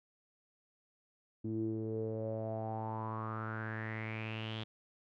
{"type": "tone with low-pass filter sweep", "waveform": "sawtooth", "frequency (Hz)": 110.4, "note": "A2", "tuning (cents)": 6, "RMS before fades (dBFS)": -39, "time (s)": [1.44, 4.64], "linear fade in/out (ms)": 10, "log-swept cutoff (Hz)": [290, 3400], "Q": 7.2, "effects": []}